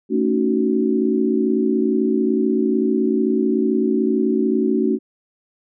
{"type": "chord", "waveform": "sine", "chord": "D# half-diminished seventh", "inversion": "second", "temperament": "just", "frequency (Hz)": [224, 280, 311.1, 373.4], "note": ["A3", "C#4", "D#4", "F#4"], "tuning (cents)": [31, 18, 0, 16], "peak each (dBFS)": [-20, -21, -24, -20], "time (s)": [0.09, 4.99], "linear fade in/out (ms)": 50, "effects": []}